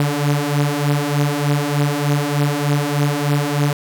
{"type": "beating tone pair", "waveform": "sawtooth", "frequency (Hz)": [143.1, 146.4], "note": ["D3", "D3"], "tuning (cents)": [-45, -5], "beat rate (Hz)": 3.3, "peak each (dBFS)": [-16, -14], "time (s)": [0, 3.73], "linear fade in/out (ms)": 2, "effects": []}